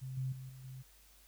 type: tone with level steps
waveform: sine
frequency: 130.7 Hz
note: C3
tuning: 1 cent flat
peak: -40 / -34 / -44 / -49 / -45 dBFS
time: 0.01-0.83 s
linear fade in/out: 20 ms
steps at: 0.17 / 0.32 / 0.49 / 0.64 s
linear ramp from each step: 5 ms
effects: added 50 Hz sine -64 dBFS peak until 1.27 s + white hiss -64 dBFS RMS until 1.27 s